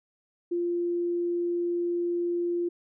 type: tone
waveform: sine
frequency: 347.2 Hz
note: F4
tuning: 10 cents flat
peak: -25 dBFS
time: 0.51-2.69 s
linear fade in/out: 10 ms
effects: none